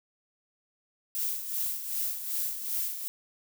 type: noise with tremolo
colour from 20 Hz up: violet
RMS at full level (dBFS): -30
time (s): 1.15-3.08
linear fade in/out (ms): 0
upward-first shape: sine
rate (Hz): 2.6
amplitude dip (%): 60
effects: none